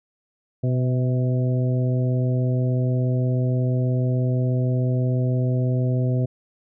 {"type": "harmonic tone with a mistuned harmonic", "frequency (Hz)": 126.2, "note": "B2", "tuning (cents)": 38, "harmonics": [1, 2, 3, 4, 5], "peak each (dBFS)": [-19, -28, -32, -33, -34], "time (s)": [0.63, 6.26], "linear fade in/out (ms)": 10, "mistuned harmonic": 5, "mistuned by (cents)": 33, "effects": []}